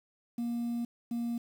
sine tone pair in turn, 236.4 / 235.5 Hz, A#3 / A#3, +24 / +18 cents, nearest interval unison, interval 6 cents, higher first, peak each -28 / -28 dBFS, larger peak neither, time 0.38-0.85 / 1.11-1.38 s, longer first, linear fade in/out 5 ms, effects tanh soft clip ceiling -30 dBFS + 9-bit

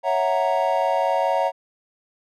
triangle chord, F# dominant seventh, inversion second, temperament equal, 554.4 / 659.3 / 740 / 932.3 Hz, C#5 / E5 / F#5 / A#5, 0 / 0 / 0 / 0 cents, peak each -22 dBFS, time 0.03-1.52 s, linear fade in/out 50 ms, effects none

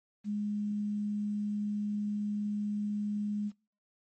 sine tone with quantisation, 207.7 Hz, G#3, in tune, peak -30 dBFS, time 0.24-3.52 s, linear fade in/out 50 ms, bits 10, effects noise-tail reverb RT60 0.4 s tail -25 dB re dry + MP3 32 kbps

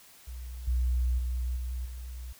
sine tone with level steps, 61.74 Hz, B1, in tune, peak -37 / -24 / -28 / -31 / -37 dBFS, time 0.27-2.33 s, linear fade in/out 10 ms, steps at 0.67 / 1.18 / 1.56 / 1.85 s, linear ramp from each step 10 ms, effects white hiss -55 dBFS RMS until 2.39 s

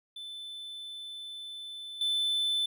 triangle tone with level steps, 3520 Hz, A7, in tune, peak -38 / -25 dBFS, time 0.16-2.66 s, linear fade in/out 5 ms, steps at 2.01 s, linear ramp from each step 2 ms, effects none

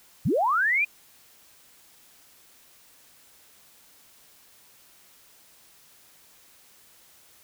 sine linear sweep, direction up, 87 to 2489 Hz, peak -20 dBFS, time 0.25-0.85 s, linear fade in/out 10 ms, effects white hiss -56 dBFS RMS until 7.43 s

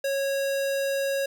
square tone, 550 Hz, C#5, 14 cents flat, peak -25 dBFS, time 0.04-1.26 s, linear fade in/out 5 ms, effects 11-bit

